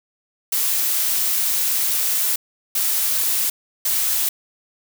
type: noise bursts at uneven times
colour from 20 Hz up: blue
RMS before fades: -20 dBFS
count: 3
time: 0.52-2.36 / 2.75-3.5 / 3.85-4.29 s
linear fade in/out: 5 ms
effects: none